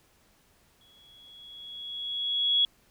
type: tone with exponential growth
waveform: sine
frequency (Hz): 3347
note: G#7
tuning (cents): +13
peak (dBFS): -19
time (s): 0.81-2.65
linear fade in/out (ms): 1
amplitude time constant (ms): 400
effects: pink hiss -64 dBFS RMS until 2.9 s